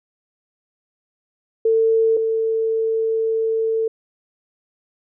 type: tone pair in turn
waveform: sine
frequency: 448.5 / 446.9 Hz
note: A4 / A4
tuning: +33 / +27 cents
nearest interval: unison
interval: 6 cents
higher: first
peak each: -13 / -17 dBFS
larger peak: first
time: 1.65-2.17 / 2.17-3.88 s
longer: second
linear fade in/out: 5 ms
effects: none